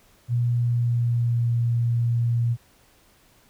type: tone with pitch glide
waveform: sine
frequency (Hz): 120.2 to 118.07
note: B2 to A#2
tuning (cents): -46 to +23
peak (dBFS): -19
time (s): 0.28-2.57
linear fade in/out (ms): 50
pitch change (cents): -31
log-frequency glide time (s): 0.5-1.52
effects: pink hiss -58 dBFS RMS until 3.49 s